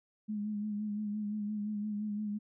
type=tone with vibrato; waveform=sine; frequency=209.5 Hz; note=G#3; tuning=15 cents sharp; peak=-33 dBFS; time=0.28-2.39 s; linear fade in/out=20 ms; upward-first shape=sine; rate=5.8 Hz; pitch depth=37 cents each way; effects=none